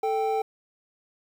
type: tone pair together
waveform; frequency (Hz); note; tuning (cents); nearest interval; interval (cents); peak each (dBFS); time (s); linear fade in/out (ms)
triangle; 440 / 784; A4 / G5; 0 / 0; minor seventh; 1000; -24; 0.03-0.42; 5
effects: 9-bit